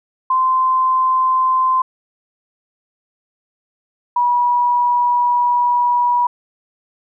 sine tone pair in turn, 1036 / 970.5 Hz, C6 / B5, -17 / -31 cents, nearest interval minor second, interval 114 cents, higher first, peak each -12 dBFS, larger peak neither, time 0.3-1.82 / 4.16-6.27 s, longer second, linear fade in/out 5 ms, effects none

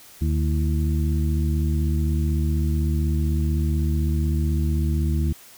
harmonic tone with a mistuned harmonic, 75.9 Hz, D#2, 42 cents flat, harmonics 1 / 2 / 3 / 4, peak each -20 / -26 / -30 / -32 dBFS, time 0.21-5.33 s, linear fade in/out 10 ms, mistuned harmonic 4, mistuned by +140 cents, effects white hiss -47 dBFS RMS until 5.57 s

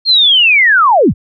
sine linear sweep, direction down, 4293 to 33.19 Hz, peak -5 dBFS, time 0.05-1.14 s, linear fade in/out 50 ms, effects none

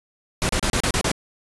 pink noise bursts, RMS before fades -21 dBFS, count 7, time 0.42-1.115 s, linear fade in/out 0 ms, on 71 ms, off 33 ms, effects resampled to 24000 Hz

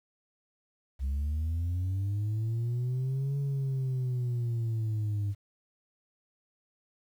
sine linear two-way sweep, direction up then down, 65.2 to 141 to 99.7 Hz, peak -25 dBFS, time 0.99-5.35 s, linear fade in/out 50 ms, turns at 3.38 s, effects tanh soft clip ceiling -27 dBFS + 10-bit

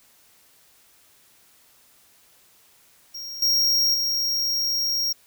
square tone with level steps, 5588 Hz, F8, in tune, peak -33 / -18 / -22 dBFS, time 3.14-5.13 s, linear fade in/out 10 ms, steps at 3.42 / 3.94 s, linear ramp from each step 5 ms, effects white hiss -57 dBFS RMS until 5.26 s

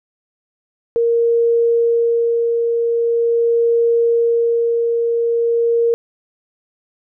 sine tone with tremolo, 466.2 Hz, A#4, in tune, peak -11 dBFS, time 0.96-5.94 s, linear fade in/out 0 ms, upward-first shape sine, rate 0.43 Hz, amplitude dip 30%, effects none

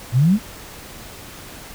sine exponential sweep, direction up, 112.5 to 230 Hz, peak -11 dBFS, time 0.12-0.39 s, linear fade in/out 50 ms, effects pink hiss -38 dBFS RMS until 1.74 s

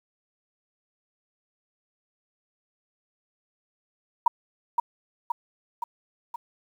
sine tone with echo, 947 Hz, A#5, 27 cents sharp, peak -14 dBFS, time 4.26-4.28 s, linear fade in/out 5 ms, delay 520 ms, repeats 4, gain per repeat -4 dB, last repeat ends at 6.36 s, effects 9-bit

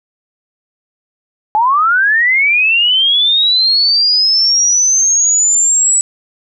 sine linear sweep, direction up, 831 to 7902 Hz, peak -8 dBFS, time 1.55-6.01 s, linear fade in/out 0 ms, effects none

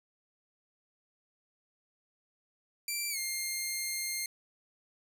10% pulse tone with pitch glide, 2349 to 2117 Hz, D7 to C7, 0 to +20 cents, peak -24 dBFS, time 2.88-4.26 s, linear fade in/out 2 ms, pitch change -180 cents, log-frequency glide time 3.1-3.18 s, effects none

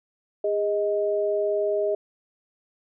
sine tone pair together, 408 / 626.6 Hz, G#4 / D#5, -31 / +12 cents, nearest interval perfect fifth, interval 743 cents, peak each -24 dBFS, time 0.44-1.95 s, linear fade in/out 5 ms, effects none

